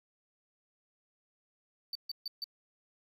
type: tone bursts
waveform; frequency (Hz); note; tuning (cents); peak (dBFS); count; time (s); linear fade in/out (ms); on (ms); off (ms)
triangle; 4574; D8; -47; -34; 4; 1.93-2.442; 2; 23; 140
effects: none